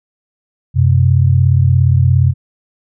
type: tone pair together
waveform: sine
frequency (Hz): 92.5 / 129.65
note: F#2 / C3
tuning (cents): 0 / -15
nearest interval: tritone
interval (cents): 585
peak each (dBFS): -10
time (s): 0.74-2.34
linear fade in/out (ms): 50
effects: none